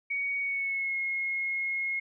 sine tone with pitch glide, 2241 to 2160 Hz, C#7 to C#7, +18 to -45 cents, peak -28 dBFS, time 0.1-2 s, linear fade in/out 10 ms, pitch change -63 cents, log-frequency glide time 0.4-0.97 s, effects none

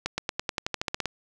accelerating click train, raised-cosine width 0.2 ms, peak -10 dBFS, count 13, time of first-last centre 0.06-1.057 s, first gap 120 ms, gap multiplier 0.93, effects none

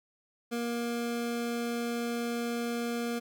25% pulse tone, 236.1 Hz, A#3, 22 cents sharp, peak -27 dBFS, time 0.51-3.2 s, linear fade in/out 20 ms, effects none

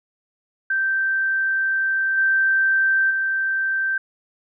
sine tone with level steps, 1562 Hz, G6, 7 cents flat, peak -18 / -15 / -19 dBFS, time 0.7-3.98 s, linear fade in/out 5 ms, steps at 2.17 / 3.1 s, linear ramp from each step 10 ms, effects none

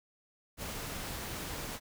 pink noise, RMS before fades -40 dBFS, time 0.57-1.8 s, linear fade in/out 50 ms, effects none

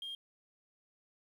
sine tone, 3217 Hz, G7, 44 cents sharp, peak -38 dBFS, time 0.02-0.15 s, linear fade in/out 2 ms, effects tanh soft clip ceiling -38 dBFS + 11-bit

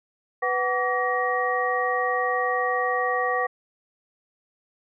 sine tone cluster, 496.6 / 749 / 1148 / 1885 Hz, B4 / F#5 / D6 / A#6, +9 / +21 / -40 / +19 cents, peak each -27 dBFS, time 0.42-3.47 s, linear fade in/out 10 ms, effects none

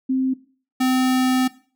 sine / square tone pair in turn, 261.6 / 257.1 Hz, C4 / C4, 0 / -30 cents, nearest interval unison, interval 30 cents, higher first, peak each -17 dBFS, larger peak neither, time 0.09-0.34 / 0.8-1.48 s, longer second, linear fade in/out 10 ms, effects noise-tail reverb RT60 0.4 s tail -17 dB re dry

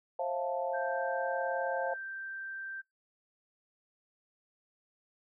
sine chord, F major seventh, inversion second, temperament equal with one note detuned, 533.9 / 659.3 / 698.5 / 880 Hz, C5 / E5 / F5 / A5, +35 / 0 / 0 / 0 cents, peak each -34 / -40 / -36 / -38 dBFS, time 0.19-1.94 s, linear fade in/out 5 ms
sine tone, 1568 Hz, G6, in tune, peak -38 dBFS, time 0.73-2.82 s, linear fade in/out 20 ms
effects noise-tail reverb RT60 0.2 s tail -22 dB re dry

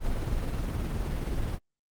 brown noise with tremolo, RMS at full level -28 dBFS, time 0-1.59 s, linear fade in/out 50 ms, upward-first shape triangle, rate 19 Hz, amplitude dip 35%, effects Opus 24 kbps

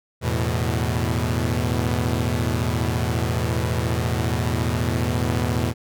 sawtooth chord, E suspended fourth, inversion none, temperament equal with one note detuned, 82.41 / 108.93 / 123.47 Hz, E2 / A2 / B2, 0 / -17 / 0 cents, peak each -21 dBFS, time 0.21-5.74 s, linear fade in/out 50 ms, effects none

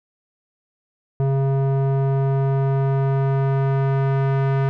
square tone with low-pass filter sweep, 136.1 Hz, C#3, 31 cents flat, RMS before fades -19 dBFS, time 1.2-4.69 s, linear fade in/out 0 ms, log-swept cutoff 680 to 1600 Hz, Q 0.9, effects none

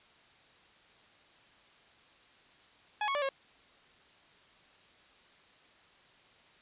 sawtooth tone with pitch steps, 842 / 1102 / 583 / 544 Hz, G#5 / C#6 / D5 / C#5, +24 / -11 / -13 / -33 cents, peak -26 dBFS, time 3.01-3.29 s, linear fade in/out 2 ms, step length 70 ms, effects white hiss -61 dBFS RMS until 6.61 s + resampled to 8000 Hz

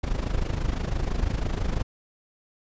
brown noise with amplitude modulation, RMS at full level -23 dBFS, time 0.03-1.83 s, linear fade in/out 10 ms, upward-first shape sine, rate 26 Hz, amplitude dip 75%, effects resampled to 16000 Hz

